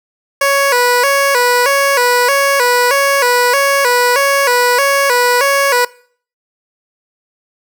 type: tone with vibrato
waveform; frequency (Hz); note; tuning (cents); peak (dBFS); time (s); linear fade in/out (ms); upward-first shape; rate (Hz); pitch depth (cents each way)
15% pulse; 522; C5; -4; -3; 0.41-5.85; 5; square; 1.6; 110
effects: noise-tail reverb RT60 0.5 s tail -21 dB re dry